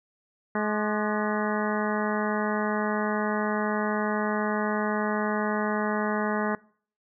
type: harmonic tone with a mistuned harmonic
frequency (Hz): 211.9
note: G#3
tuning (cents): +35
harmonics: 1 / 2 / 3 / 4 / 5 / 6 / 7 / 8 / 9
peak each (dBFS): -28 / -31 / -33 / -34 / -35 / -36 / -36 / -37 / -38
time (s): 0.55-6.55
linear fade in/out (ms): 2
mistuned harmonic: 6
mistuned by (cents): -78
effects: noise-tail reverb RT60 0.5 s tail -23 dB re dry